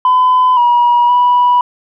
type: tone with pitch steps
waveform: sine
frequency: 1010 / 962 / 980 Hz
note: B5 / B5 / B5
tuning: +39 / -46 / -14 cents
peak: -5 dBFS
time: 0.05-1.61 s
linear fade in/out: 2 ms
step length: 520 ms
effects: tanh soft clip ceiling -4 dBFS